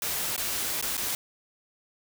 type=noise with dropouts; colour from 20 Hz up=white; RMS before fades=-30 dBFS; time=0.02-1.15 s; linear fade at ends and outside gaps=1 ms; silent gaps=0.363-0.378 / 0.813-0.825 / 0.969-0.977 s; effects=none